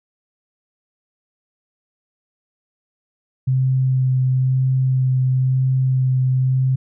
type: tone with vibrato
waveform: sine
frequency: 130 Hz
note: C3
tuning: 11 cents flat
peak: -14 dBFS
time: 3.47-6.76 s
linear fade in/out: 10 ms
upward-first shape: sine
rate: 1 Hz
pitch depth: 11 cents each way
effects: none